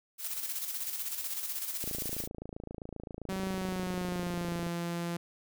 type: noise with tremolo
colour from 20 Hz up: blue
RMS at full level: -35 dBFS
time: 0.18-2.28 s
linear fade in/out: 50 ms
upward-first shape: square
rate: 16 Hz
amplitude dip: 45%
type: click train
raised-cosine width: 2 ms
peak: -27 dBFS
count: 79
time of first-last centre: 1.84-4.666 s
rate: 27.6 Hz
type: tone with pitch glide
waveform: sawtooth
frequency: 190.2 to 171.42 Hz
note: F#3 to F3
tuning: +48 to -32 cents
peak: -29 dBFS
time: 3.29-5.17 s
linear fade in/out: 5 ms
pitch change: -180 cents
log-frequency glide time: 3.46-4.55 s
effects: none